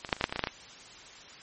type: clicks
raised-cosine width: 0.3 ms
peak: -19 / -22 / -7 / -27 / -11 / -7 / -25 / -15 / -15 / -12 / -10 / -14 dBFS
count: 12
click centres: 0.048 / 0.091 / 0.128 / 0.166 / 0.211 / 0.241 / 0.295 / 0.325 / 0.36 / 0.393 / 0.439 / 0.472 s
effects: white hiss -49 dBFS RMS until 1.42 s + MP3 32 kbps